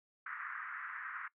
pink band-pass noise, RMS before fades -44 dBFS, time 0.26-1.28 s, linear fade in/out 5 ms, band 1200 to 1900 Hz, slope 48 dB/octave, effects noise-tail reverb RT60 0.1 s tail -21 dB re dry

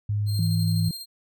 sine tone with pitch glide, 103.83 to 104.43 Hz, G#2 to G#2, 0 to +10 cents, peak -22 dBFS, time 0.09-0.89 s, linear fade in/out 5 ms, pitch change +10 cents, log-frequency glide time 0.31-0.6 s
sawtooth tone with tremolo, 4193 Hz, C8, 3 cents sharp, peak -30 dBFS, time 0.26-1.06 s, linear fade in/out 50 ms, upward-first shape square, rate 12 Hz, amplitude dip 35%
sine tone, 164 Hz, E3, 9 cents flat, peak -23 dBFS, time 0.39-0.91 s, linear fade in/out 2 ms
effects none

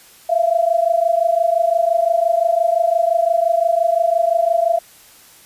sine tone pair together, 662 / 687.8 Hz, E5 / F5, +7 / -27 cents, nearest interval minor second, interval 66 cents, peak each -16 dBFS, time 0.29-4.79 s, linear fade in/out 10 ms, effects white hiss -46 dBFS RMS until 5.45 s + resampled to 32000 Hz

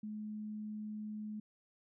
sine tone, 212.8 Hz, G#3, 42 cents sharp, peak -40 dBFS, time 0.03-1.4 s, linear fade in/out 5 ms, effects none

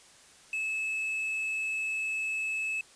triangle tone with quantisation, 2600 Hz, E7, 24 cents flat, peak -28 dBFS, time 0.53-2.81 s, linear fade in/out 2 ms, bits 8, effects white hiss -56 dBFS RMS until 2.95 s + resampled to 22050 Hz

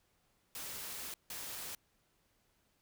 white noise bursts at uneven times, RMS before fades -44 dBFS, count 2, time 0.55-1.14 / 1.3-1.75 s, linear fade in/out 2 ms, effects pink hiss -75 dBFS RMS until 2.81 s

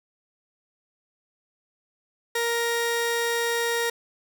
sawtooth tone pair together, 468 / 936 Hz, A#4 / A#5, +7 / +7 cents, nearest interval octave, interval 1200 cents, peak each -21 dBFS, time 2.35-3.9 s, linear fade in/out 5 ms, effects none

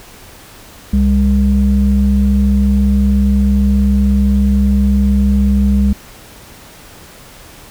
sine tone pair together, 67.23 / 201.7 Hz, C2 / G3, +48 / +50 cents, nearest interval octave + perfect fifth, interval 1902 cents, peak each -10 dBFS, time 0.93-5.93 s, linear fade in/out 5 ms, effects tanh soft clip ceiling -4 dBFS + pink hiss -38 dBFS RMS until 7.7 s

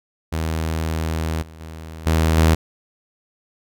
sawtooth tone with level steps, 80.2 Hz, E2, 47 cents flat, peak -17 / -35 / -29 / -11 / -8 dBFS, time 0.32-2.55 s, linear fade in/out 10 ms, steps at 1.42 / 1.6 / 2.06 / 2.37 s, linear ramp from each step 5 ms, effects none

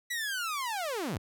sawtooth linear sweep, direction down, 1975.5 to 66 Hz, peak -28 dBFS, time 0.1-1.18 s, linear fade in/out 10 ms, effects none

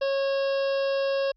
harmonic tone with a mistuned harmonic, 548 Hz, C#5, 20 cents flat, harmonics 1 / 2 / 3 / 5 / 6 / 7 / 8 / 9 / 10, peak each -23 / -38 / -38 / -39 / -44 / -45 / -47 / -44 / -48 dBFS, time 0.01-1.32 s, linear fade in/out 10 ms, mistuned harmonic 10, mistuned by -48 cents, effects added 42 Hz sine -63 dBFS peak until 1.36 s

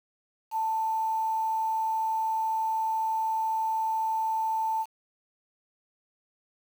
sine tone with quantisation, 886 Hz, A5, 12 cents sharp, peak -25 dBFS, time 0.51-4.86 s, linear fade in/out 50 ms, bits 8, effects none

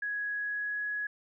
sine tone with pitch glide, 1668 to 1678.6 Hz, G#6 to G#6, +7 to +18 cents, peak -31 dBFS, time 0.02-1.07 s, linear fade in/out 5 ms, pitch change +11 cents, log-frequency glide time 0.34-0.86 s, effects none

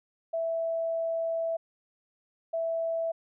sine tone pair in turn, 659.3 / 659.3 Hz, E5 / E5, 0 / 0 cents, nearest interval unison, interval 0 cents, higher neither, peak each -27 dBFS, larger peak neither, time 0.33-1.57 / 2.53-3.12 s, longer first, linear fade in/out 10 ms, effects none

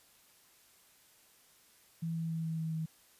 sine tone with pitch steps, 164.81 / 163.77 / 162.73 / 161.7 / 160.67 / 159.66 Hz, E3 / E3 / E3 / E3 / E3 / D#3, 0 / -11 / -22 / -33 / -44 / +45 cents, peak -33 dBFS, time 2.02-2.86 s, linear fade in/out 10 ms, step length 140 ms, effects white hiss -64 dBFS RMS until 3.19 s + resampled to 32000 Hz

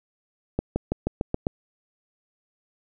accelerating click train, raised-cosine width 2 ms, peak -10 dBFS, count 7, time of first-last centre 0.59-1.469 s, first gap 170 ms, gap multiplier 0.94, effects none

